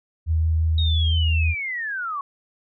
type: tone with vibrato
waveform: sine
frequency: 80.3 Hz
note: E2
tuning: 45 cents flat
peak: -17 dBFS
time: 0.26-1.55 s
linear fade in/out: 50 ms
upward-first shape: sine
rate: 5.8 Hz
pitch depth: 10 cents each way
type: linear sweep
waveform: sine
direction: down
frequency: 3787 to 1087 Hz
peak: -25 dBFS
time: 0.78-2.21 s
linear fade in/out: 2 ms
effects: none